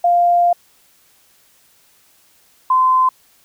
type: tone pair in turn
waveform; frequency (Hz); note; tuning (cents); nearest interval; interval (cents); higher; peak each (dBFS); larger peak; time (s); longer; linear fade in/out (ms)
sine; 698.5 / 1030.1; F5 / C6; 0 / -27; perfect fifth; 673; second; -10; neither; 0.04-0.53 / 2.7-3.09; first; 5
effects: white hiss -54 dBFS RMS until 3.44 s